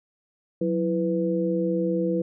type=tone cluster; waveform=sine; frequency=182.2 / 332.7 / 497.7 Hz; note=F#3 / E4 / B4; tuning=-26 / +16 / +13 cents; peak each=-26 dBFS; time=0.61-2.22 s; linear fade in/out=5 ms; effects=none